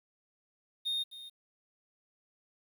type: tone with echo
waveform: triangle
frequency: 3686 Hz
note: A#7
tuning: 20 cents flat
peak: -29 dBFS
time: 0.85-1.04 s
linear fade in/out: 20 ms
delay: 260 ms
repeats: 1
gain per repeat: -14 dB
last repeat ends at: 1.3 s
effects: 10-bit